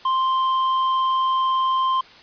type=tone with hard clipping; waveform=sine; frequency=1047 Hz; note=C6; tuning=1 cent sharp; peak=-19 dBFS; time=0.05-2.01 s; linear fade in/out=5 ms; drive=5 dB; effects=white hiss -46 dBFS RMS until 2.22 s + resampled to 11025 Hz